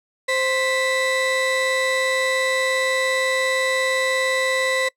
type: tone pair together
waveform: 35% pulse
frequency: 523.2 / 1975.5 Hz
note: C5 / B6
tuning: 0 / 0 cents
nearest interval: octave + major seventh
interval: 2300 cents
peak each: -20 dBFS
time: 0.28-4.89 s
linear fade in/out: 10 ms
effects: noise-tail reverb RT60 0.1 s tail -23 dB re dry + low-pass 9000 Hz 12 dB/octave